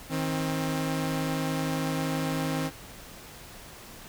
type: tone pair together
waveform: sawtooth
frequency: 157.9 / 265.6 Hz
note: D#3 / C4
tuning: +26 / +26 cents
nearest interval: major sixth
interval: 900 cents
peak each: -26 dBFS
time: 0.09-2.71 s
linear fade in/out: 50 ms
effects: pink hiss -46 dBFS RMS until 4.08 s